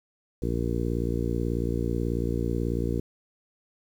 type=harmonic tone; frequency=58.27 Hz; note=A#1; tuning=in tune; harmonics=1 / 2 / 3 / 4 / 5 / 6 / 7 / 8; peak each=-30 / -31 / -34 / -34 / -34 / -34 / -36 / -36 dBFS; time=0.42-3 s; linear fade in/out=5 ms; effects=9-bit